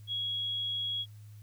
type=tone; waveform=sine; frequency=3322 Hz; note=G#7; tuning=in tune; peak=-31 dBFS; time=0.07-1.06 s; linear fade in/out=50 ms; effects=added 105 Hz sine -47 dBFS peak until 1.42 s + white hiss -66 dBFS RMS until 1.42 s